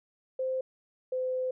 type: tone pair in turn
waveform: sine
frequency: 520 / 512.2 Hz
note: C5 / C5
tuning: -11 / -37 cents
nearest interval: unison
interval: 26 cents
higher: first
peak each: -28 dBFS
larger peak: neither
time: 0.39-0.61 / 1.12-1.51 s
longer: second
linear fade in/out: 5 ms
effects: none